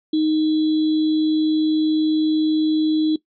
sine tone with sample-and-hold, 311.1 Hz, D#4, in tune, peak -15 dBFS, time 0.13-3.16 s, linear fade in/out 5 ms, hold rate 3675 Hz, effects noise-tail reverb RT60 0.1 s tail -18 dB re dry + resampled to 11025 Hz

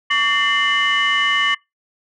sine tone cluster, 1138 / 1798 / 2084 / 2956 Hz, C#6 / A6 / C7 / F#7, +45 / +37 / -7 / -2 cents, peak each -19 dBFS, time 0.1-1.55 s, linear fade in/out 10 ms, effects noise-tail reverb RT60 0.2 s tail -24 dB re dry + tanh soft clip ceiling -9 dBFS

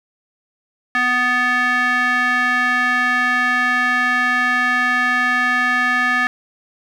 square tone with band-pass filter, 248.1 Hz, B3, 8 cents sharp, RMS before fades -17 dBFS, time 0.95-6.27 s, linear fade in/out 0 ms, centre 1700 Hz, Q 3.7, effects none

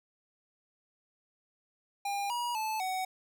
square tone with pitch steps, 804 / 960 / 871 / 749 Hz, G5 / B5 / A5 / F#5, +44 / -49 / -18 / +21 cents, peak -32 dBFS, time 2.05-3.05 s, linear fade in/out 5 ms, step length 250 ms, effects none

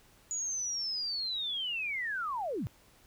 sine linear sweep, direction down, 6890 to 83.1 Hz, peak -32 dBFS, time 0.31-2.67 s, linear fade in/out 0 ms, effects pink hiss -62 dBFS RMS until 3.06 s

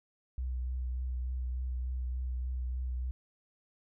sine tone with vibrato, 62.8 Hz, B1, 30 cents sharp, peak -32 dBFS, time 0.38-3.11 s, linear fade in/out 0 ms, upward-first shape triangle, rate 3.4 Hz, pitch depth 25 cents each way, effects none

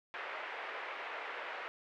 white band-pass noise, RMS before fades -43 dBFS, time 0.14-1.68 s, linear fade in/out 0 ms, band 440 to 2300 Hz, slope 24 dB/octave, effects none

